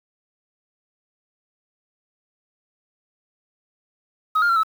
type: tone with pitch steps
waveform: sine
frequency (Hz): 1268 / 1407 / 1362 / 1300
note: D#6 / F6 / F6 / E6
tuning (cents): +32 / +12 / -44 / -24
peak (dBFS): -13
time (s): 4.35-4.634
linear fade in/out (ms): 10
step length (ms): 71
effects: tanh soft clip ceiling -14 dBFS + 7-bit